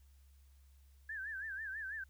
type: tone with vibrato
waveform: sine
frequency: 1661.2 Hz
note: G#6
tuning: in tune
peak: -40 dBFS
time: 1.09-2.04 s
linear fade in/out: 5 ms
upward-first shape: sine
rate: 6.1 Hz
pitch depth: 140 cents each way
effects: added 68 Hz sine -60 dBFS peak until 2.09 s + white hiss -75 dBFS RMS until 2.09 s